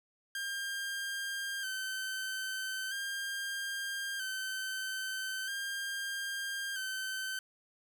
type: tone with vibrato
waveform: sawtooth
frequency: 1569 Hz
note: G6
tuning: 1 cent sharp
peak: -32 dBFS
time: 0.35-7.39 s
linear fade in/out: 2 ms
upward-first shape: square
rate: 0.39 Hz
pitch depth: 36 cents each way
effects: 12-bit